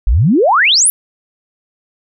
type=exponential sweep; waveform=sine; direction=up; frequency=43.74 to 11790 Hz; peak=-7 dBFS; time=0.07-0.9 s; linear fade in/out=0 ms; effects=none